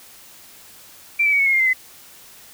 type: tone with pitch steps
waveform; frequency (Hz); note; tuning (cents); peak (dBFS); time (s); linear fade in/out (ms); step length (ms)
sine; 2349 / 2301 / 2253 / 2207 / 2162 / 2117 / 2073 / 2031; D7 / D7 / C#7 / C#7 / C#7 / C7 / C7 / B6; 0 / -36 / +28 / -8 / -44 / +20 / -17 / +48; -14; 1.19-1.734; 10; 68
effects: white hiss -45 dBFS RMS until 2.53 s